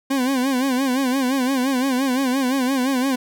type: tone with vibrato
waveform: 40% pulse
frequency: 261.6 Hz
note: C4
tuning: in tune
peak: -17 dBFS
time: 0.1-3.16 s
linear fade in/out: 10 ms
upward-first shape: sine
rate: 5.8 Hz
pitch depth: 100 cents each way
effects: none